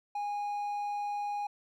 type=tone; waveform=triangle; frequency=822 Hz; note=G#5; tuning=18 cents flat; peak=-30 dBFS; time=0.15-1.47 s; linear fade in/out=5 ms; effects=none